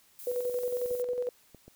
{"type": "noise", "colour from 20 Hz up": "violet", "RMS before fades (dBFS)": -45, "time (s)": [0.19, 1.02], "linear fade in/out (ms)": 0}
{"type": "tone with tremolo", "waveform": "sine", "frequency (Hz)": 492.7, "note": "B4", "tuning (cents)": -4, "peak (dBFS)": -27, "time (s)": [0.27, 1.29], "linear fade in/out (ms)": 2, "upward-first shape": "square", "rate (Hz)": 11, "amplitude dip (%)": 45}
{"type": "clicks", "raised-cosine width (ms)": 2, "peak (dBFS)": -36, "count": 4, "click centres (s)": [0.86, 0.914, 1.547, 1.68]}
{"effects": ["white hiss -63 dBFS RMS until 1.75 s"]}